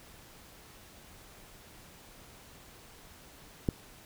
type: click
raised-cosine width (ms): 3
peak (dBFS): -14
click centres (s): 3.688
effects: pink hiss -54 dBFS RMS until 4.05 s